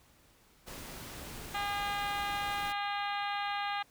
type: noise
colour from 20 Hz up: pink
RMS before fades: -45 dBFS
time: 0.66-2.73 s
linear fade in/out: 20 ms
type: harmonic tone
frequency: 406.1 Hz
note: G#4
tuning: 39 cents flat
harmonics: 2 / 3 / 4 / 5 / 6 / 7 / 8 / 9 / 10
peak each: -35 / -39 / -41 / -43 / -45 / -46 / -47 / -48 / -49 dBFS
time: 1.54-3.83 s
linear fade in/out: 10 ms
effects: pink hiss -64 dBFS RMS until 3.9 s